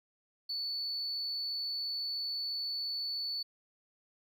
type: tone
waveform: triangle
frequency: 4463 Hz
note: C#8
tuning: 11 cents sharp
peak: -31 dBFS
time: 0.49-3.43 s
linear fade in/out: 10 ms
effects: tanh soft clip ceiling -31 dBFS